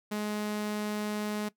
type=tone; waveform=sawtooth; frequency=210.2 Hz; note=G#3; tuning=21 cents sharp; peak=-27 dBFS; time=0.11-1.49 s; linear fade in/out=10 ms; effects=noise-tail reverb RT60 0.1 s tail -18 dB re dry